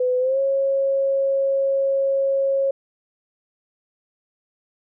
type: tone with pitch glide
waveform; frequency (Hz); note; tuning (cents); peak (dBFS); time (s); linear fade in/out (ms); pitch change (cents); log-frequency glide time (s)
sine; 503 to 545.4; B4 to C#5; +32 to -28; -17; 0-2.71; 5; +140; 0.19-0.39
effects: none